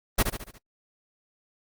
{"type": "noise with echo", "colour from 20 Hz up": "pink", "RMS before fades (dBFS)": -20, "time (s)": [0.18, 0.23], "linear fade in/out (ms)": 10, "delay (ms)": 71, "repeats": 5, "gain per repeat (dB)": -6, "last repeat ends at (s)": 0.585, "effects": ["noise-tail reverb RT60 0.1 s tail -23 dB re dry", "Opus 32 kbps"]}